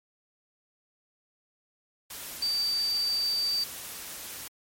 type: tone in noise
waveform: sine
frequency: 4638 Hz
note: D8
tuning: 22 cents flat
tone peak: -25 dBFS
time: 2.42-3.64 s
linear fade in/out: 5 ms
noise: white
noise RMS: -40 dBFS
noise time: 2.1-4.48 s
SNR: +12 dB
effects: MP3 64 kbps